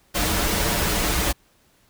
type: noise with comb filter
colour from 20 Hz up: pink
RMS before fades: -22 dBFS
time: 0.14-1.33 s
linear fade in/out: 20 ms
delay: 7.8 ms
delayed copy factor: -0.65
effects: pink hiss -60 dBFS RMS until 1.89 s